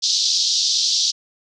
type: band-pass noise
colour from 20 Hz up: white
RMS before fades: -19 dBFS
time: 0.02-1.12 s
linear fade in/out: 20 ms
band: 3600 to 5900 Hz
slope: 48 dB/octave
effects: none